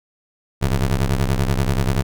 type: ring-modulated tone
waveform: 25% pulse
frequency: 66.6 Hz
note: C2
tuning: 31 cents sharp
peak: -10 dBFS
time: 0.61-2.03 s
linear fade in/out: 20 ms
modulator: 38.5 Hz
effects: none